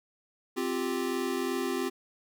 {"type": "chord", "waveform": "square", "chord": "C suspended fourth", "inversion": "none", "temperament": "equal", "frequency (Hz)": [261.6, 349.2, 392], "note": ["C4", "F4", "G4"], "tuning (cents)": [0, 0, 0], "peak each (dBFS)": -34, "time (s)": [0.56, 1.9], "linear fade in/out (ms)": 20, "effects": []}